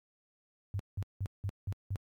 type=tone bursts; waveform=sine; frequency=97.8 Hz; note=G2; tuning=4 cents flat; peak=-31 dBFS; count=6; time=0.74-1.958 s; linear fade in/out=0 ms; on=53 ms; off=180 ms; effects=high-pass 60 Hz 12 dB/octave + 12-bit